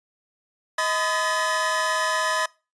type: tone cluster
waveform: 45% pulse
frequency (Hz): 633 / 1012 / 1249 / 1718 / 1907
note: D#5 / B5 / D#6 / A6 / A#6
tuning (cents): +30 / +42 / +6 / -42 / +39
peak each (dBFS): -29 / -26 / -30 / -26 / -34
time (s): 0.78-2.46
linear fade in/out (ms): 5
effects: noise-tail reverb RT60 0.3 s tail -23 dB re dry + resampled to 22050 Hz